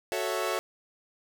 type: chord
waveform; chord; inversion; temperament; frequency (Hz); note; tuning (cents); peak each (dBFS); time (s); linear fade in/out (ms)
sawtooth; F# minor seventh; none; equal; 370 / 440 / 554.4 / 659.3; F#4 / A4 / C#5 / E5; 0 / 0 / 0 / 0; -30; 0.12-0.59; 0
effects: none